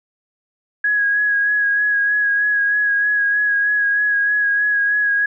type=tone with vibrato; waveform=sine; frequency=1661.2 Hz; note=G#6; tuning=in tune; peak=-14 dBFS; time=0.84-5.26 s; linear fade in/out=5 ms; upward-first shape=sine; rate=3.2 Hz; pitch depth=22 cents each way; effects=none